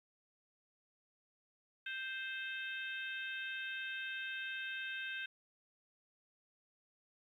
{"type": "harmonic tone", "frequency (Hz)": 523, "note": "C5", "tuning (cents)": -1, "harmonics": [3, 4, 5, 6, 7], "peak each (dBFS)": [-42, -54, -45, -50, -51], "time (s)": [1.86, 5.26], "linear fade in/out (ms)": 5, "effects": ["12-bit"]}